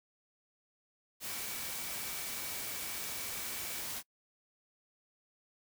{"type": "tone in noise", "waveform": "sine", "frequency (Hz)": 2288, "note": "D7", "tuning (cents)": -46, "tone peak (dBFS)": -51, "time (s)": [1.26, 3.84], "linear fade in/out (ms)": 50, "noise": "white", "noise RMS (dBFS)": -40, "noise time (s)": [1.2, 4.03], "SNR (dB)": -14, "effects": ["noise-tail reverb RT60 0.1 s tail -25 dB re dry"]}